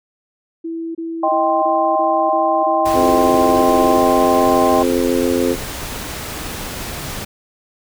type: tone bursts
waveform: sine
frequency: 329.6 Hz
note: E4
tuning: in tune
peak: -22 dBFS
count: 10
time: 0.64-3.983 s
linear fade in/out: 10 ms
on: 310 ms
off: 27 ms
type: chord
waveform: sine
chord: C minor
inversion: first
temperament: just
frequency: 627.9 / 784.9 / 1046.5 Hz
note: Eb5 / G5 / C6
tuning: +16 / +2 / 0 cents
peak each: -17 / -17 / -19 dBFS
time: 1.23-4.83 s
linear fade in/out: 5 ms
type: noise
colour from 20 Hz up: pink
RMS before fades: -27 dBFS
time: 2.85-7.25 s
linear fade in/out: 10 ms
type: harmonic tone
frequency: 87.31 Hz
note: F2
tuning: in tune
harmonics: 3 / 4 / 5 / 6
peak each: -18 / -19 / -20 / -21 dBFS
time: 2.93-5.57 s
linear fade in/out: 50 ms
effects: none